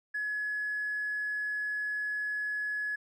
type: tone with tanh clipping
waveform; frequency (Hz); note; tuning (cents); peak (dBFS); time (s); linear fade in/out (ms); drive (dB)
triangle; 1694; G#6; +34; -30; 0.14-2.96; 10; 1
effects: none